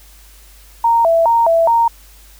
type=tone with vibrato; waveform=sine; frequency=784 Hz; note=G5; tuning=in tune; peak=-9 dBFS; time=0.84-1.88 s; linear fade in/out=5 ms; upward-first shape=square; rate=2.4 Hz; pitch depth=290 cents each way; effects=added 50 Hz sine -42 dBFS peak until 2.39 s + white hiss -46 dBFS RMS until 2.39 s